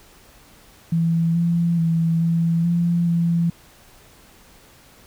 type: tone with pitch steps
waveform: sine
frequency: 166 / 169.9 / 164.9 / 166.8 / 171.5 / 169.2 Hz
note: E3 / F3 / E3 / E3 / F3 / E3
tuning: +12 / -47 / +1 / +21 / -31 / +45 cents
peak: -16 dBFS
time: 0.92-3.5 s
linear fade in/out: 5 ms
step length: 430 ms
effects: pink hiss -50 dBFS RMS until 5.06 s